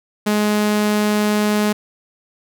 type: tone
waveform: sawtooth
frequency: 209.9 Hz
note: G#3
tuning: 19 cents sharp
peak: -11 dBFS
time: 0.26-1.73 s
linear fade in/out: 10 ms
effects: none